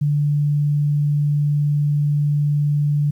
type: tone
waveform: sine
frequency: 146.5 Hz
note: D3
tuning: 4 cents flat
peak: -15 dBFS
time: 0.01-3.11 s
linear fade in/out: 10 ms
effects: 9-bit